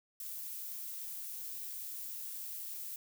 violet noise, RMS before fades -43 dBFS, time 0.2-2.96 s, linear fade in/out 2 ms, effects none

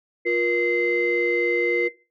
sine tone cluster, 353 / 476.8 / 2073 Hz, F4 / A#4 / C7, +19 / +39 / -17 cents, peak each -23 dBFS, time 0.25-1.89 s, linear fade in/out 20 ms, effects noise-tail reverb RT60 0.3 s tail -18 dB re dry + tanh soft clip ceiling -12 dBFS

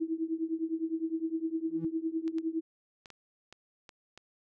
sine tone with tremolo, 324.3 Hz, E4, 28 cents flat, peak -26 dBFS, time 0-2.61 s, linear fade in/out 20 ms, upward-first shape triangle, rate 9.8 Hz, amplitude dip 95%
triangle tone with exponential growth, 165.5 Hz, E3, 7 cents sharp, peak -31 dBFS, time 1.64-1.85 s, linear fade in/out 2 ms, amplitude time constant 44 ms
clicks, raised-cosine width 0.2 ms, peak -31 dBFS, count 7, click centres 2.279 / 2.384 / 3.058 / 3.103 / 3.526 / 3.892 / 4.176 s
effects none

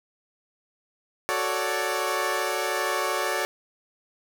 15% pulse chord, D major seventh, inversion first, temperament equal, 370 / 440 / 554.4 / 587.3 Hz, F#4 / A4 / C#5 / D5, 0 / 0 / 0 / 0 cents, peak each -24 dBFS, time 1.29-3.45 s, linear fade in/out 0 ms, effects none

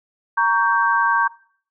sine chord, G diminished, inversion first, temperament equal with one note detuned, 932.3 / 1122.3 / 1568 Hz, Bb5 / Db6 / G6, 0 / +21 / 0 cents, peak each -19 dBFS, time 0.37-1.28 s, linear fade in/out 10 ms, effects noise-tail reverb RT60 0.5 s tail -20 dB re dry

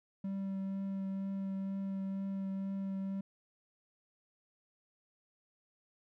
triangle tone with vibrato, 194.1 Hz, G3, 17 cents flat, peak -33 dBFS, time 0.24-3.21 s, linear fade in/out 5 ms, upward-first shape triangle, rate 2.1 Hz, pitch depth 13 cents each way, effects none

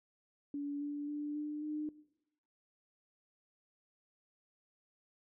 sine tone with pitch steps, 286.5 / 290.5 / 294.6 / 298.7 / 302.8 Hz, D4 / D4 / D4 / D4 / D#4, -43 / -19 / +6 / +29 / -47 cents, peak -36 dBFS, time 0.54-1.89 s, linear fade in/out 2 ms, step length 270 ms, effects noise-tail reverb RT60 0.9 s tail -19 dB re dry

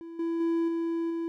triangle tone with level steps, 333.1 Hz, E4, 18 cents sharp, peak -37 / -25 / -22 / -25 / -27 dBFS, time 0.01-1.28 s, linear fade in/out 0 ms, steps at 0.19 / 0.4 / 0.68 / 1.1 s, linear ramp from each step 5 ms, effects none

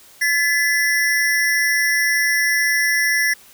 square ring-modulated tone, 1864.7 Hz, A#6, in tune, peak -13 dBFS, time 0.21-3.34 s, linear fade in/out 10 ms, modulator 139 Hz, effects white hiss -47 dBFS RMS until 3.53 s

